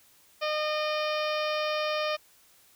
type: harmonic tone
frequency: 610 Hz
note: D#5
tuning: 34 cents flat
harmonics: 1 / 2 / 3 / 4 / 5 / 6 / 7 / 8 / 9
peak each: -29 / -33 / -39 / -36 / -39 / -42 / -45 / -42 / -44 dBFS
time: 0.41-2.17 s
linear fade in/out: 20 ms
effects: white hiss -60 dBFS RMS until 2.75 s